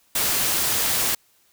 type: noise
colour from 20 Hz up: white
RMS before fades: -22 dBFS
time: 0.15-1.15 s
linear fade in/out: 5 ms
effects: white hiss -61 dBFS RMS until 1.52 s